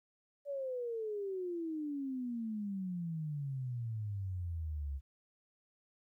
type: exponential sweep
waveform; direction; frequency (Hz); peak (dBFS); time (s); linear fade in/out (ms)
sine; down; 578 to 67; -36; 0.45-5.01; 50
effects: 13-bit